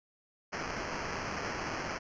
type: noise with sample-and-hold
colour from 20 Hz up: blue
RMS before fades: -37 dBFS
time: 0.52-1.99 s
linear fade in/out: 20 ms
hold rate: 3675 Hz
effects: resampled to 16000 Hz